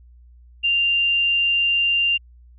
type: tone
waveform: sine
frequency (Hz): 2787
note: F7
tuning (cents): -4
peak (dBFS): -16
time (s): 0.63-2.18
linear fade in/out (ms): 20
effects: added 60 Hz sine -45 dBFS peak until 2.58 s